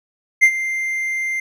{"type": "tone with ADSR envelope", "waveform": "triangle", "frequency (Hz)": 2093, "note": "C7", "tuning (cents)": 0, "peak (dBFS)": -4, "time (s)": [0.41, 1.4], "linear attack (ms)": 25, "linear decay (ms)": 68, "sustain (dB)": -14, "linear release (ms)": 4, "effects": []}